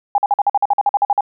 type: tone bursts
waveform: sine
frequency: 812 Hz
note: G#5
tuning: 39 cents flat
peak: -10 dBFS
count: 14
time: 0.15-1.208 s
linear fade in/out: 2 ms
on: 31 ms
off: 48 ms
effects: none